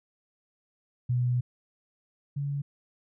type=tone pair in turn; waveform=sine; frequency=123.47 / 141.81 Hz; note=B2 / C#3; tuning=0 / +40 cents; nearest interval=major second; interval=240 cents; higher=second; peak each=-23 / -28 dBFS; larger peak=first; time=1.09-1.41 / 2.36-2.62 s; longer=first; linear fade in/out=10 ms; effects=none